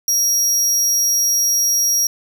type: tone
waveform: 40% pulse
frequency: 5660 Hz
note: F8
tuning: 22 cents sharp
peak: -13 dBFS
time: 0.08-2.07 s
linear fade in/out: 2 ms
effects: none